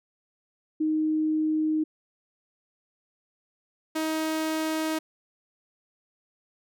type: tone pair in turn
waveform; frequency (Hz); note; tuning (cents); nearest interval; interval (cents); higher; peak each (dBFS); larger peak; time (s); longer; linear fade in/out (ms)
sine / sawtooth; 311.1 / 315.8; D#4 / D#4; 0 / +26; unison; 26; second; -22; neither; 0.8-1.84 / 3.95-4.99; neither; 10
effects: none

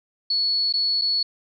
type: tone with dropouts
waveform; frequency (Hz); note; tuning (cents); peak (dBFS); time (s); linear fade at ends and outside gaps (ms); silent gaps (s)
sine; 4400; C#8; -14; -19; 0.3-1.23; 5; 0.726-0.737 / 1.014-1.018
effects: none

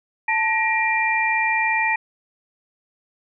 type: tone cluster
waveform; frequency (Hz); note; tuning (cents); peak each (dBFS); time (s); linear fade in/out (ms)
sine; 883 / 1893 / 2378; A5 / A#6 / D7; +6 / +26 / +21; -22; 0.28-1.96; 5
effects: none

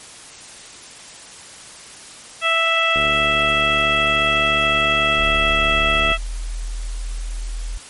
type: harmonic tone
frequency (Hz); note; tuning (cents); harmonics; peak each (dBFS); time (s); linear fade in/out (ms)
659.3; E5; 0; 1 / 2 / 3 / 4 / 5; -24 / -20 / -23 / -19 / -22; 2.41-6.18; 50
type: click train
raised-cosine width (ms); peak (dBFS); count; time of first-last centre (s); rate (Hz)
2; -16; 234; 2.96-6.117; 73.8
type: tone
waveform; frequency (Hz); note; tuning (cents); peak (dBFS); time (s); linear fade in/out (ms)
sine; 40.72; E1; -20; -23; 5.18-7.78; 10
effects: white hiss -39 dBFS RMS until 7.89 s + MP3 48 kbps

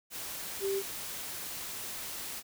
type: tone in noise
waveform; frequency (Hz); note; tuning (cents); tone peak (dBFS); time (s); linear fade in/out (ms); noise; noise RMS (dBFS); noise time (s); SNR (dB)
sine; 392; G4; 0; -29; 0.6-0.83; 50; white; -40; 0.1-2.43; +8
effects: none

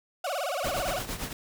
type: tone with vibrato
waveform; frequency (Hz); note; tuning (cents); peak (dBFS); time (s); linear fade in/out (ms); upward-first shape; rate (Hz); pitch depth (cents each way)
35% pulse; 640; D#5; +49; -27; 0.24-0.99; 5; sine; 18; 280
type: noise with tremolo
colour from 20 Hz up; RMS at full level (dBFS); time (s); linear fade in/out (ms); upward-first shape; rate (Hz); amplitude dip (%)
pink; -32; 0.64-1.33; 2; triangle; 8.8; 75
effects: none

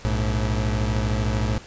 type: tone pair together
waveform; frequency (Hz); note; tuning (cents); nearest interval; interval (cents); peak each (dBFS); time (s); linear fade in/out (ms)
30% pulse; 60.1 / 107.09; B1 / A2; -46 / -46; minor seventh; 1000; -21; 0.05-1.58; 0
effects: pink hiss -44 dBFS RMS until 1.66 s + resampled to 16000 Hz

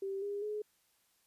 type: tone with pitch steps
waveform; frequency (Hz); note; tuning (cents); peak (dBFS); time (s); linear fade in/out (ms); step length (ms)
sine; 390 / 405.6 / 421.9; G4 / G#4 / G#4; -9 / -41 / +27; -35; 0.02-0.62; 5; 200
effects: white hiss -73 dBFS RMS until 1.26 s + resampled to 32000 Hz

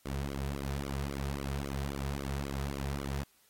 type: tone with flanger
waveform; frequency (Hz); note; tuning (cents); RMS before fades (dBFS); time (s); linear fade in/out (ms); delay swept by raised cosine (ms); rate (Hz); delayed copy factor
sawtooth; 69.3; C#2; 0; -36; 0.05-3.24; 10; 1.1 to 3.7; 3.7; -0.9
effects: white hiss -67 dBFS RMS until 3.49 s + AAC 48 kbps

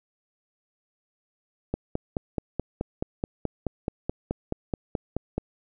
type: click train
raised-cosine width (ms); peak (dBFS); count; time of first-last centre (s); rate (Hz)
2; -13; 18; 1.74-5.38; 4.67
effects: none

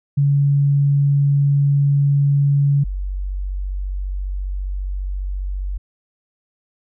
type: tone pair in turn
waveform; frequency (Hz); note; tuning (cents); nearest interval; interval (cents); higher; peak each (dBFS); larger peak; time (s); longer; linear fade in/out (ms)
sine; 141.5 / 47.37; C#3 / F#1; +36 / +41; octave + perfect fifth; 1895; first; -12 / -21; first; 0.17-2.84 / 2.84-5.78; second; 10
effects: none

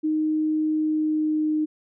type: tone with pitch glide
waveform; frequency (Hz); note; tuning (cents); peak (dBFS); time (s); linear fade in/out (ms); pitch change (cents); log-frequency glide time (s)
sine; 310 to 307.5; D#4 to D#4; -6 to -20; -20; 0.03-1.66; 20; -14; 0.74-1.55
effects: none

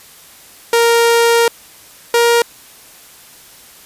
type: tone pair in turn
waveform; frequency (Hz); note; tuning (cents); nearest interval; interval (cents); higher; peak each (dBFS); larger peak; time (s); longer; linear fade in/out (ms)
sawtooth; 466.2 / 470.5; A#4 / A#4; 0 / +16; unison; 16; second; -5; neither; 0.73-1.48 / 2.14-2.42; first; 2
effects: white hiss -41 dBFS RMS until 3.85 s + resampled to 32000 Hz

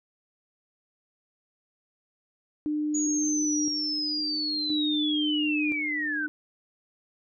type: tone with tremolo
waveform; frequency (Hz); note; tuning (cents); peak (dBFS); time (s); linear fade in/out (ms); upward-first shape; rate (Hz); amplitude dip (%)
sine; 300.9; D4; +42; -25; 2.66-6.28; 0; square; 0.49; 60
type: linear sweep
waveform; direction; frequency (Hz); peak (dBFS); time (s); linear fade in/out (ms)
sine; down; 6810 to 1480; -27; 2.94-6.27; 10
effects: none

